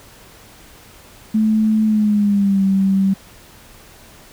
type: tone with pitch glide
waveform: sine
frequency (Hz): 217.3 to 193.59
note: A3 to G3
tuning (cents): -21 to -21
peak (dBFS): -12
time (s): 1.34-3.14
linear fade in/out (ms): 10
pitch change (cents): -200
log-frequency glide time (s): 1.85-2.63
effects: pink hiss -44 dBFS RMS until 4.32 s